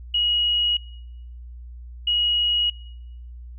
sine tone pair in turn, 2898 / 2898 Hz, F#7 / F#7, -37 / -37 cents, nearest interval unison, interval 0 cents, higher neither, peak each -18 dBFS, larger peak neither, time 0.14-0.77 / 2.07-2.7 s, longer neither, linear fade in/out 5 ms, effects noise-tail reverb RT60 1.0 s tail -25 dB re dry + added 60 Hz sine -36 dBFS peak until 3.58 s

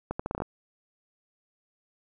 accelerating click train, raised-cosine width 1 ms, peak -16 dBFS, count 8, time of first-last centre 0.11-0.42 s, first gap 85 ms, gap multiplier 0.77, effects none

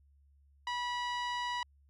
sawtooth tone with low-pass filter, 975 Hz, B5, 23 cents flat, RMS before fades -36 dBFS, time 0.67-1.63 s, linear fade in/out 2 ms, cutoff 4000 Hz, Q 1.1, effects added 70 Hz sine -62 dBFS peak until 1.89 s

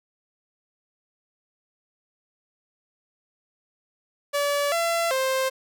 sawtooth tone with pitch steps, 574 / 675 / 526 Hz, D5 / E5 / C5, -40 / +41 / +9 cents, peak -18 dBFS, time 4.33-5.5 s, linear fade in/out 20 ms, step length 390 ms, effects none

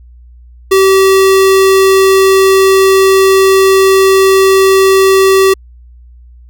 square tone, 384.7 Hz, G4, 33 cents flat, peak -5 dBFS, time 0.71-5.54 s, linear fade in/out 10 ms, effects added 60 Hz sine -34 dBFS peak until 6.49 s

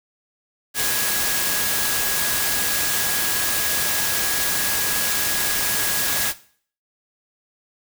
sine tone in noise, 1661.2 Hz, G#6, in tune, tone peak -29 dBFS, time 0.74-6.34 s, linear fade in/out 50 ms, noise white, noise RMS -22 dBFS, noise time 0.74-6.34 s, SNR -10 dB, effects noise-tail reverb RT60 0.5 s tail -17 dB re dry

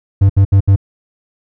triangle tone bursts, 98 Hz, G2, in tune, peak -3 dBFS, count 4, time 0.21-0.761 s, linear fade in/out 10 ms, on 86 ms, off 69 ms, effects none

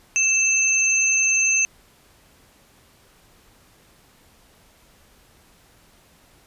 sine tone pair together, 2640 / 6291 Hz, E7 / G8, +2 / +5 cents, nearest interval octave + minor third, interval 1503 cents, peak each -19 dBFS, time 0.16-1.65 s, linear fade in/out 0 ms, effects pink hiss -55 dBFS RMS until 6.46 s + resampled to 32000 Hz

